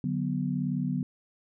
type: chord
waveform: sine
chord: B minor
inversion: first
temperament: equal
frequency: 146.83 / 185 / 246.9 Hz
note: D3 / F#3 / B3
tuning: 0 / 0 / 0 cents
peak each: -31 dBFS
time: 0.04-1.03 s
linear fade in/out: 2 ms
effects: none